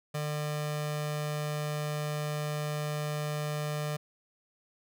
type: tone pair together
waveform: sawtooth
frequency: 150 / 300 Hz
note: D3 / D4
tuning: +37 / +37 cents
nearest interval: octave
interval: 1200 cents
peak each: -27 / -34 dBFS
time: 0.14-3.97 s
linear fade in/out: 10 ms
effects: none